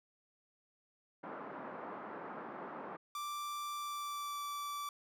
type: band-pass noise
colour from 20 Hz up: white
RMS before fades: -46 dBFS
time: 1.23-2.97 s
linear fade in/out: 10 ms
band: 180 to 1300 Hz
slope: 24 dB/octave
type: tone with pitch glide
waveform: 45% pulse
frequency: 1174.7 to 1161.2 Hz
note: D6 to D6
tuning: 0 to -20 cents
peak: -39 dBFS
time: 3.15-4.89 s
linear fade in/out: 2 ms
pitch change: -20 cents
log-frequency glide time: 3.76-4.42 s
effects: none